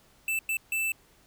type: tone bursts at uneven times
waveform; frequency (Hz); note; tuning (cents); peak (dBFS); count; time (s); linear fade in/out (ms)
square; 2648; E7; +7; -27; 3; 0.28-0.39 / 0.49-0.57 / 0.72-0.92; 2
effects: pink hiss -61 dBFS RMS until 1.26 s